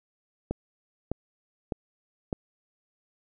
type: click train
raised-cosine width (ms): 2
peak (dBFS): -15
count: 4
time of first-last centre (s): 0.51-2.328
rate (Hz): 1.65
effects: none